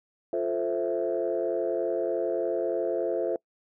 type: chord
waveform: sine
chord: F major seventh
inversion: none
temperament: equal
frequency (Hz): 349.2 / 440 / 523.3 / 659.3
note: F4 / A4 / C5 / E5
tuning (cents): 0 / 0 / 0 / 0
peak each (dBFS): -30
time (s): 0.33-3.36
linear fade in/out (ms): 2
effects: noise-tail reverb RT60 0.1 s tail -25 dB re dry + tanh soft clip ceiling -17 dBFS